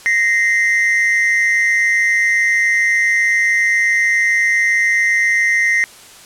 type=tone pair together; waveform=triangle; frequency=1864.7 / 2072 Hz; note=A#6 / C7; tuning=0 / -17 cents; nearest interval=major second; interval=183 cents; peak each=-13 dBFS; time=0.06-5.84 s; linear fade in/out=0 ms; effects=white hiss -40 dBFS RMS until 6.25 s + low-pass 10000 Hz 12 dB/octave